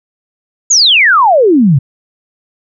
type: exponential sweep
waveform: sine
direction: down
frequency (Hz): 7040 to 124.5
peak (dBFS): -4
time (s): 0.7-1.79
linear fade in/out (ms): 10
effects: none